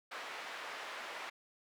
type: band-pass noise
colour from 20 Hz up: white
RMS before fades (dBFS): -45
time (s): 0.11-1.3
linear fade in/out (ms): 10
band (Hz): 570 to 2000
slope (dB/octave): 12
effects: none